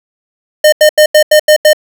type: tone bursts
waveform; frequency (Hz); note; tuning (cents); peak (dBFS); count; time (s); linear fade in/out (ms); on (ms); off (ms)
square; 609; D#5; -37; -3; 7; 0.64-1.732; 5; 84; 84
effects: none